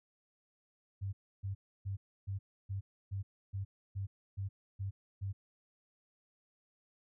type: tone bursts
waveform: sine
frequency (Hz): 98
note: G2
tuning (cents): 0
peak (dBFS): -35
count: 11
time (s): 1.01-5.33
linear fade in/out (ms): 20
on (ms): 120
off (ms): 300
effects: none